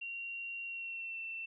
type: tone with pitch glide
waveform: sine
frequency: 2754 to 2685 Hz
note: F7 to E7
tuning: -25 to +31 cents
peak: -39 dBFS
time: 0.01-1.46 s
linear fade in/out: 10 ms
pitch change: -44 cents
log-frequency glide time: 0.64-1.2 s
effects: none